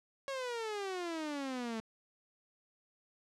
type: exponential sweep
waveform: sawtooth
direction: down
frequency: 554.4 to 218.6 Hz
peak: -33 dBFS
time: 0.28-1.8 s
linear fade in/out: 0 ms
effects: low-pass 7000 Hz 12 dB/octave